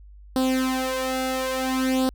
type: tone with flanger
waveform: sawtooth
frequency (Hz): 260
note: C4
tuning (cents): -11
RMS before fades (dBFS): -24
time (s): 0.36-2.09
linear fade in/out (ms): 0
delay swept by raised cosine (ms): 0.22 to 2.42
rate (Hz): 0.58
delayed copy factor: +0.8
effects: added 50 Hz sine -43 dBFS peak until 2.14 s